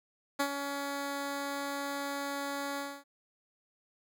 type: tone with ADSR envelope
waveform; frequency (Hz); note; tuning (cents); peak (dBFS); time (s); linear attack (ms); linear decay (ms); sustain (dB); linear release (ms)
10% pulse; 281.2; C#4; +25; -18; 0.39-3.04; 12; 74; -8; 260
effects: none